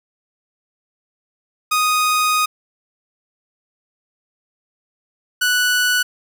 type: tone pair in turn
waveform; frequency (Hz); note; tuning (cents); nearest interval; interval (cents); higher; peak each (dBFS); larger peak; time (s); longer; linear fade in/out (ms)
sawtooth; 1244.5 / 1480; D#6 / F#6; 0 / 0; minor third; 300; second; -11; neither; 1.71-2.46 / 5.41-6.03; first; 10
effects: none